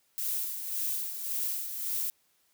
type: noise with tremolo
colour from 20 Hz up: violet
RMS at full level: -31 dBFS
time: 0.18-2.1 s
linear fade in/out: 0 ms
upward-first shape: sine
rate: 1.8 Hz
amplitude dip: 55%
effects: white hiss -70 dBFS RMS until 2.53 s + high-pass 60 Hz 12 dB/octave